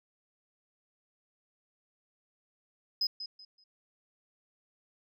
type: tone with echo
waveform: sine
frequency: 5050 Hz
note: D#8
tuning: 25 cents sharp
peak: -25 dBFS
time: 3.01-3.07 s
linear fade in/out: 5 ms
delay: 190 ms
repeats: 3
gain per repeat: -12 dB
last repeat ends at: 3.64 s
effects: tanh soft clip ceiling -24 dBFS